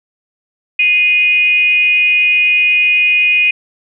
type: tone with frequency modulation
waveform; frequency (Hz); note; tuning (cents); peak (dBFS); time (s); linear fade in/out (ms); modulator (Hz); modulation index
sine; 2477; D#7; -8; -8; 0.79-3.51; 5; 383; 0.38
effects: none